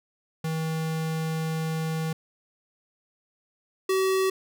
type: tone pair in turn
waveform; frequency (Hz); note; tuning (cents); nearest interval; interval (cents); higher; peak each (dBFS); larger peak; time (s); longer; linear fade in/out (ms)
square; 160 / 380.5; D#3 / F#4; +49 / +48; octave + minor third; 1499; second; -27 / -22; second; 0.44-2.13 / 3.89-4.3; first; 5
effects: none